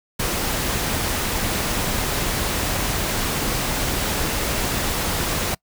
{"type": "noise", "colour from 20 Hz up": "pink", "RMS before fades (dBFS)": -23, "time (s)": [0.19, 5.55], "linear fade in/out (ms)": 10, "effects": ["noise-tail reverb RT60 0.1 s tail -25 dB re dry"]}